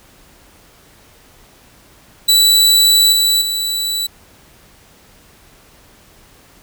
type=tone with level steps; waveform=sawtooth; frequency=3951 Hz; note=B7; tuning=in tune; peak=-5 / -8 / -14 dBFS; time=2.28-4.07 s; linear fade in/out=10 ms; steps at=3.12 / 3.41 s; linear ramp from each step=10 ms; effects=pink hiss -47 dBFS RMS until 6.62 s